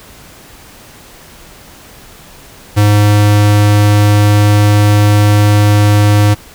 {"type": "tone", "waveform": "square", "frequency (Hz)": 103.83, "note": "G#2", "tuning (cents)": 0, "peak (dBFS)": -6, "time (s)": [2.76, 6.35], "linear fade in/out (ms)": 20, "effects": ["pink hiss -37 dBFS RMS until 6.54 s"]}